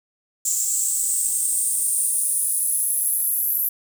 white noise with high-pass filter sweep, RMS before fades -22 dBFS, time 0.45-3.69 s, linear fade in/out 5 ms, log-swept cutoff 7300 to 12000 Hz, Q 9.5, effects none

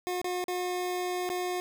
25% pulse tone with dropouts, 360.5 Hz, F#4, 45 cents flat, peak -26 dBFS, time 0.07-1.6 s, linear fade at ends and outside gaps 0 ms, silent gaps 0.215-0.244 / 0.441-0.482 / 1.291-1.3 s, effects none

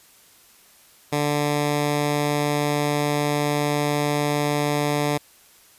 10% pulse tone, 146.83 Hz, D3, in tune, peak -12 dBFS, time 1.12-5.18 s, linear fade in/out 10 ms, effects white hiss -53 dBFS RMS until 5.78 s + resampled to 32000 Hz

